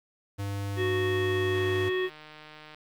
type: tone with pitch glide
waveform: square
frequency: 100 to 99.08 Hz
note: G2 to G2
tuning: +35 to +19 cents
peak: -31 dBFS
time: 0.38-1.9 s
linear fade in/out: 20 ms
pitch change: -16 cents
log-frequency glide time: 1.11-1.49 s
type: harmonic tone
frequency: 370 Hz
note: F#4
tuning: in tune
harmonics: 1 / 3 / 5 / 7 / 9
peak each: -26 / -40 / -34 / -42 / -40 dBFS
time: 0.76-2.1 s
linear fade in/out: 50 ms
type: click train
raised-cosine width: 0.3 ms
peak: -31 dBFS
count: 184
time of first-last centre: 1.55-2.746 s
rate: 153 Hz
effects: 10-bit